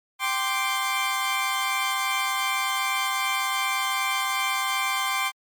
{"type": "chord", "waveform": "20% pulse", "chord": "G suspended fourth", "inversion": "none", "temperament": "equal", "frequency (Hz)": [784, 1046.5, 1174.7], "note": ["G5", "C6", "D6"], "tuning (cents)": [0, 0, 0], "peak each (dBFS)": [-25, -21, -24], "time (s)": [0.19, 5.32], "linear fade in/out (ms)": 50, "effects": ["MP3 96 kbps"]}